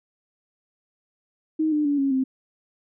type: tone with pitch steps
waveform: sine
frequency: 313.8 / 300.1 / 287.1 / 274.6 / 262.7 Hz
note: D#4 / D4 / D4 / C#4 / C4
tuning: +15 / +38 / -39 / -16 / +7 cents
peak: -19 dBFS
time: 1.59-2.24 s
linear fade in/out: 10 ms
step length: 130 ms
effects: none